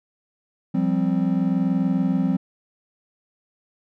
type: chord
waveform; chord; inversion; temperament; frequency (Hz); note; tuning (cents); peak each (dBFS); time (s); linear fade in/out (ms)
triangle; F suspended second; none; equal with one note detuned; 174.61 / 195.09 / 261.6; F3 / G3 / C4; 0 / -8 / 0; -21; 0.74-2.37; 10
effects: none